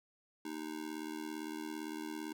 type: tone with amplitude modulation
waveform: square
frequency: 309.3 Hz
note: D#4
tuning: 10 cents flat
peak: -37 dBFS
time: 0.45-2.33 s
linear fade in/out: 5 ms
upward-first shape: sine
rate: 77.7 Hz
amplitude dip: 90%
effects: none